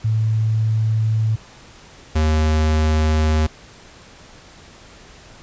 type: tone pair in turn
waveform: sine / square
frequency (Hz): 110 / 77.78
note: A2 / D#2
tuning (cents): 0 / 0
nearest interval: tritone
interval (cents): 600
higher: first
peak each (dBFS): -15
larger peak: neither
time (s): 0.04-1.36 / 2.15-3.47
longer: neither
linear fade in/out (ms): 10
effects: pink hiss -44 dBFS RMS until 5.42 s + resampled to 16000 Hz